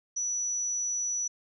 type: tone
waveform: sine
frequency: 5910 Hz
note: F#8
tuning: 3 cents flat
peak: -28 dBFS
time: 0.16-1.28 s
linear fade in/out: 10 ms
effects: none